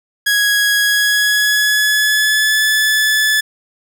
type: tone with pitch glide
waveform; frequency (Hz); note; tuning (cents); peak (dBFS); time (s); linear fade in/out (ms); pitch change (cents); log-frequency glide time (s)
sawtooth; 1661.2 to 1730.7; G#6 to A6; 0 to -29; -8; 0.26-3.41; 10; +71; 0.81-2.63
effects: none